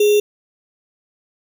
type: tone with sample-and-hold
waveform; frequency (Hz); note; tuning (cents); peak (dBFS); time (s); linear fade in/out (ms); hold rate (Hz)
sine; 416.3; G#4; +4; -10; 0-0.2; 5; 3150
effects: none